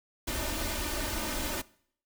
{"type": "noise with comb filter", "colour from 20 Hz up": "pink", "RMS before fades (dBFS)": -33, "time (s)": [0.27, 1.62], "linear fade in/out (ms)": 10, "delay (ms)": 3.3, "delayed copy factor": 0.9, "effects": ["noise-tail reverb RT60 0.6 s tail -21 dB re dry"]}